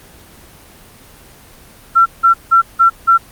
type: tone bursts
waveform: sine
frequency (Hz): 1354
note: E6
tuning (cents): +46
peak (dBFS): -5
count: 5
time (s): 1.95-3.18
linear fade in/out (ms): 20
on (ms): 110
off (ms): 170
effects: pink hiss -41 dBFS RMS until 3.31 s + Opus 24 kbps